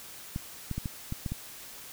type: clicks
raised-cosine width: 5 ms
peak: -20 dBFS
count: 7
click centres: 0.361 / 0.713 / 0.78 / 0.858 / 1.124 / 1.262 / 1.32 s
effects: white hiss -46 dBFS RMS until 1.92 s